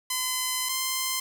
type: tone pair in turn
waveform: 5% pulse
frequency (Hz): 1021 / 1040.6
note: C6 / C6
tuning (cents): -43 / -10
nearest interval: unison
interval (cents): 33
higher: second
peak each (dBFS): -14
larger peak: neither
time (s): 0.1-0.69 / 0.69-1.2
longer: first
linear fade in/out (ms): 5
effects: 9-bit